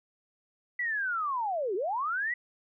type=linear two-way sweep; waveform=sine; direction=down then up; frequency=1989 to 349.2 to 1989 Hz; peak=-28 dBFS; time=0.79-2.34 s; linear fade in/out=5 ms; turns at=1.75 s; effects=none